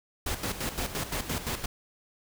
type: noise with tremolo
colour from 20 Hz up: pink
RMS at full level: -31 dBFS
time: 0.26-1.66 s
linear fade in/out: 5 ms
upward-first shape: square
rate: 5.8 Hz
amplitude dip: 65%
effects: none